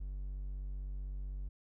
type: tone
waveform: triangle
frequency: 47.92 Hz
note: G1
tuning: 39 cents flat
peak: -36 dBFS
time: 0-1.49 s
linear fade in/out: 10 ms
effects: none